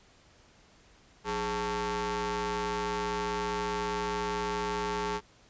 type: ring-modulated tone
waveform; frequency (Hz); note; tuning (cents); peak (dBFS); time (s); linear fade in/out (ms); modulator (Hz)
sawtooth; 235.4; A#3; +17; -23; 1.24-5.21; 50; 651
effects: pink hiss -60 dBFS RMS until 5.49 s + resampled to 16000 Hz